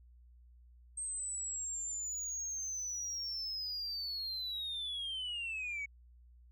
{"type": "linear sweep", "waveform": "sine", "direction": "down", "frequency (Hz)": [8372, 2217], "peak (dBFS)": -35, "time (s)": [0.97, 5.86], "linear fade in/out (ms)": 10, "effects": ["tanh soft clip ceiling -35 dBFS", "added 60 Hz sine -57 dBFS peak until 6.51 s"]}